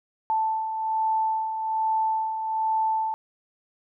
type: beating tone pair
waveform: sine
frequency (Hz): 880 / 881.2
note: A5 / A5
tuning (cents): 0 / +2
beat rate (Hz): 1.2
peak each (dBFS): -32 / -23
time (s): 0.3-3.14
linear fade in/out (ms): 0
effects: none